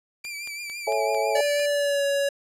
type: tone with vibrato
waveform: sawtooth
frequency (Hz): 2349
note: D7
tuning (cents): 0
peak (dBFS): -29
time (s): 0.24-1.66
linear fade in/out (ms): 5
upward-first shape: triangle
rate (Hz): 6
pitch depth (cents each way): 54
type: click train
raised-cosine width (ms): 0.2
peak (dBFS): -25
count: 7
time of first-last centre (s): 0.25-1.595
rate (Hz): 4.46
type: chord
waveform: sine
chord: A major seventh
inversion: none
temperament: equal with one note detuned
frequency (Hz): 440 / 554.4 / 659.3 / 834.9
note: A4 / C#5 / E5 / G#5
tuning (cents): 0 / 0 / 0 / +9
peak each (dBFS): -27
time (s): 0.87-1.41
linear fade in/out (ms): 5
type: tone with pitch glide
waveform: square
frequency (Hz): 580 to 561.9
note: D5 to C#5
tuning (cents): -22 to +23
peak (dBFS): -22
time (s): 1.35-2.29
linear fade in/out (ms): 5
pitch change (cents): -55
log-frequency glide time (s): 1.69-2.05
effects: low-pass 12000 Hz 12 dB/octave